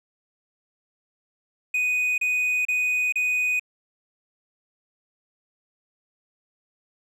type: tone bursts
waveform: triangle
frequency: 2489 Hz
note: D#7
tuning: in tune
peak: -19 dBFS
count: 4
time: 1.74-3.596 s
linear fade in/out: 5 ms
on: 440 ms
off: 32 ms
effects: none